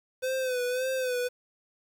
square tone with vibrato, 508 Hz, B4, 49 cents sharp, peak -28 dBFS, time 0.22-1.29 s, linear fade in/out 20 ms, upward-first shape sine, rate 1.8 Hz, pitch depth 58 cents each way, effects 9-bit

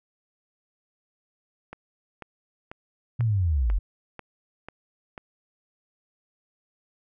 click train, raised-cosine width 0.5 ms, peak -23 dBFS, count 8, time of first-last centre 1.73-5.178 s, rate 2.03 Hz
sine linear sweep, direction down, 122.6 to 41.44 Hz, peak -20 dBFS, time 3.19-3.79 s, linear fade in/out 10 ms
effects none

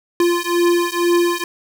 square beating tone pair, 345.8 / 347.9 Hz, F4 / F4, -17 / -7 cents, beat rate 2.1 Hz, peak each -18 dBFS, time 0.2-1.44 s, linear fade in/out 2 ms, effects none

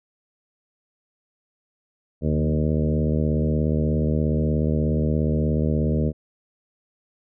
harmonic tone with a mistuned harmonic, 76.8 Hz, D#2, 22 cents flat, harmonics 1 / 2 / 3 / 4 / 5 / 6 / 7 / 8, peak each -24 / -23 / -25 / -31 / -32 / -31 / -33 / -36 dBFS, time 2.21-6.13 s, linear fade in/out 50 ms, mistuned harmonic 2, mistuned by -23 cents, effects none

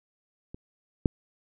clicks, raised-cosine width 3 ms, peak -27 / -8 dBFS, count 2, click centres 0.545 / 1.058 s, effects none

